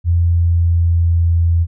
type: tone with pitch glide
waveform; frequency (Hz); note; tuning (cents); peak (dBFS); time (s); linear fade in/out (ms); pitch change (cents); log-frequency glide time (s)
sine; 85.5 to 84.32; F2 to E2; -36 to +40; -10; 0.04-1.67; 50; -24; 0.15-1.36
effects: none